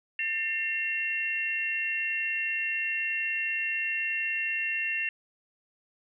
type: tone cluster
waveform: sine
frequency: 1796 / 2121 / 2735 Hz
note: A6 / C7 / F7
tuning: +35 / +23 / -37 cents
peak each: -33 / -36 / -29 dBFS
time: 0.19-5.09 s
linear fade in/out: 2 ms
effects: none